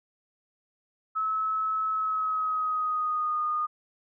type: tone with pitch glide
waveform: sine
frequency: 1295 to 1226.6 Hz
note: E6 to D#6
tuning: -31 to -25 cents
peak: -25 dBFS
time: 1.15-3.67 s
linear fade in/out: 20 ms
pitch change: -94 cents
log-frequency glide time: 1.89-3.42 s
effects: none